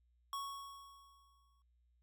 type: tone with exponential decay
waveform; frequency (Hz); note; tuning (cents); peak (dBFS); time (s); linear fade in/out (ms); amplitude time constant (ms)
square; 1108.7; C#6; 0; -39; 0.33-1.62; 1; 280
effects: added 60 Hz sine -70 dBFS peak until 2.02 s